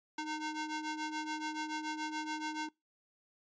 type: ring-modulated tone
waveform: sawtooth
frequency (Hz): 613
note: D#5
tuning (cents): -26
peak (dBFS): -30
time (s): 0.18-2.69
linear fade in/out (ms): 5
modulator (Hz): 303
effects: noise-tail reverb RT60 0.2 s tail -23 dB re dry + resampled to 16000 Hz